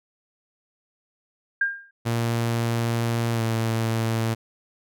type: tone with exponential decay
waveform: sine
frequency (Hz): 1605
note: G6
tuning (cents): +40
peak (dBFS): -16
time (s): 1.61-1.91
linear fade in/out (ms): 5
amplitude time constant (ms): 65
type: tone with pitch glide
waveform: sawtooth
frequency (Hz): 116.54 to 113.29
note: A#2 to A#2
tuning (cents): 0 to -49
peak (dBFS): -18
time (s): 2.05-4.35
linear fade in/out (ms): 20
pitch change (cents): -49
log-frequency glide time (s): 3.33-3.42
effects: none